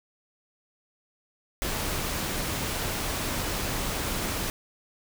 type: noise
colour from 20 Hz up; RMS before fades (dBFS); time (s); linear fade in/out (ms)
pink; -30; 1.62-4.5; 0
effects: none